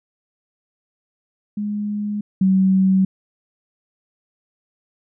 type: tone pair in turn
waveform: sine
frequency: 207.7 / 189.96 Hz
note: G#3 / F#3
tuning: 0 / +46 cents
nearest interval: major second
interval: 154 cents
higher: first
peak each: -21 / -12 dBFS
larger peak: second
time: 1.57-2.21 / 2.41-3.05 s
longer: neither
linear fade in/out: 5 ms
effects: none